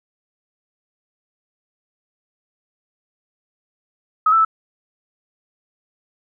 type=tone with pitch steps; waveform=sine; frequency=1270 / 1326 / 1312 Hz; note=D#6 / E6 / E6; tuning=+35 / +10 / -9 cents; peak=-11 dBFS; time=4.26-4.449 s; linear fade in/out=5 ms; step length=63 ms; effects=none